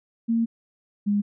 sine tone pair in turn, 229.5 / 204.6 Hz, A#3 / G#3, -27 / -26 cents, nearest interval major second, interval 199 cents, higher first, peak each -19 dBFS, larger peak neither, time 0.28-0.46 / 1.06-1.22 s, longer first, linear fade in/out 20 ms, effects none

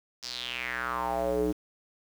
square tone with band-pass filter sweep, 61.5 Hz, B1, 7 cents flat, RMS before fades -31 dBFS, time 0.22-1.53 s, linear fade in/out 20 ms, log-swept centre 5400 to 330 Hz, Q 4.9, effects 8-bit

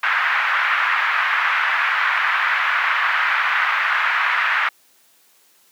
white band-pass noise, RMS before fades -19 dBFS, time 0.03-4.69 s, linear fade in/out 5 ms, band 1100 to 2000 Hz, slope 24 dB/octave, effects white hiss -56 dBFS RMS until 5.71 s + high-pass 200 Hz 12 dB/octave

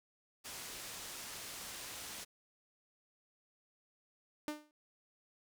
white low-pass noise, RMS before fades -47 dBFS, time 0.44-2.25 s, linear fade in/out 20 ms, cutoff 9700 Hz, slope 12 dB/octave
sawtooth tone with exponential decay, 300 Hz, D4, 37 cents sharp, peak -31 dBFS, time 4.48-4.71 s, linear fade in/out 0 ms, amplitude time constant 48 ms
effects none

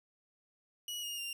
sawtooth tone with pitch steps, 2916 / 2851 / 2788 Hz, F#7 / F7 / F7, -26 / +35 / -4 cents, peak -35 dBFS, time 0.88-1.33 s, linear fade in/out 2 ms, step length 150 ms, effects none

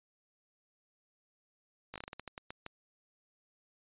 slowing click train, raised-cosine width 0.3 ms, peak -26 dBFS, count 12, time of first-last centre 1.94-2.664 s, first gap 17 ms, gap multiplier 1.25, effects resampled to 8000 Hz

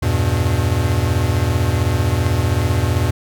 square chord, E minor, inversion none, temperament equal with one note detuned, 82.41 / 98 / 120.72 Hz, E2 / G2 / B2, 0 / 0 / -39 cents, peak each -20 dBFS, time 0.02-3.11 s, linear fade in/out 10 ms, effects none

